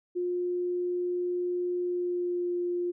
sine tone with pitch glide, 355.9 to 352.2 Hz, F4 to F4, +33 to +15 cents, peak -27 dBFS, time 0.15-2.92 s, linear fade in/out 20 ms, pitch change -18 cents, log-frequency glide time 1.8-2.55 s, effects none

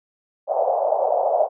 white band-pass noise, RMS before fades -20 dBFS, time 0.47-1.49 s, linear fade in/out 50 ms, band 550 to 740 Hz, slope 48 dB/octave, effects none

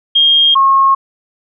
sine tone pair in turn, 3228 / 1084.4 Hz, G#7 / C#6, -50 / -38 cents, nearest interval octave + perfect fifth, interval 1888 cents, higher first, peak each -6 dBFS, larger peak neither, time 0.15-0.55 / 0.55-0.95 s, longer neither, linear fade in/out 10 ms, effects none

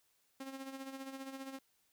sawtooth tone with tremolo, 268.5 Hz, C4, 45 cents sharp, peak -38 dBFS, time 0.4-1.59 s, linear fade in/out 5 ms, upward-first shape sine, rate 15 Hz, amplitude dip 60%, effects white hiss -75 dBFS RMS until 1.92 s

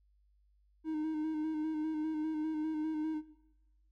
triangle tone with vibrato, 311.1 Hz, D#4, in tune, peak -31 dBFS, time 0.84-3.22 s, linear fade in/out 50 ms, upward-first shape square, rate 5 Hz, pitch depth 28 cents each way, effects noise-tail reverb RT60 1.0 s tail -19 dB re dry + added 50 Hz sine -66 dBFS peak until 3.91 s

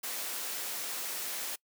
white high-pass noise, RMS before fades -37 dBFS, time 0.03-1.56 s, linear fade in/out 10 ms, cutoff 300 Hz, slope 12 dB/octave, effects noise-tail reverb RT60 0.1 s tail -24 dB re dry

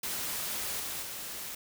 white noise with level steps, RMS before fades -35 / -37 / -40 dBFS, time 0.03-1.55 s, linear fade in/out 5 ms, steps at 0.79 / 1.01 s, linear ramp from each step 20 ms, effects none

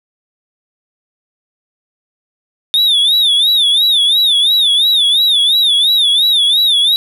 triangle tone with vibrato, 3613 Hz, A7, 45 cents sharp, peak -7 dBFS, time 2.74-6.96 s, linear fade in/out 0 ms, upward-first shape sine, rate 2.9 Hz, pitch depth 140 cents each way, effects none

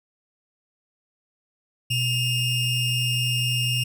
square ring-modulated tone, 1346 Hz, E6, 36 cents sharp, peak -19 dBFS, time 1.9-3.84 s, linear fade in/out 10 ms, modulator 1470 Hz, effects none

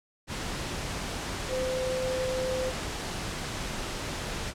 sine tone in noise, 515 Hz, C5, 28 cents flat, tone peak -28 dBFS, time 1.48-2.73 s, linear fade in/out 50 ms, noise pink, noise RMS -34 dBFS, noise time 0.27-4.54 s, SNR +3 dB, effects low-pass 8000 Hz 12 dB/octave

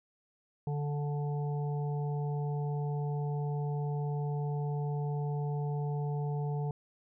harmonic tone, 145.9 Hz, D3, 11 cents flat, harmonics 1 / 3 / 5 / 6, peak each -31 / -41 / -45 / -47 dBFS, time 0.67-6.71 s, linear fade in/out 2 ms, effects none

